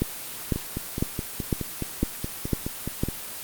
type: two click trains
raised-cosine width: 3 ms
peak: -15 / -9 dBFS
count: 13 / 7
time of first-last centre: 0.56-3.086 / 0.02-3.035 s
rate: 4.75 / 1.99 Hz
effects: white hiss -36 dBFS RMS until 3.43 s + Opus 24 kbps